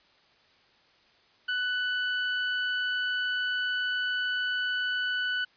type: tone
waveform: 30% pulse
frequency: 1491 Hz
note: F#6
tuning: 13 cents sharp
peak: -24 dBFS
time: 1.48-5.45 s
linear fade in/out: 10 ms
effects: white hiss -62 dBFS RMS until 5.56 s + resampled to 11025 Hz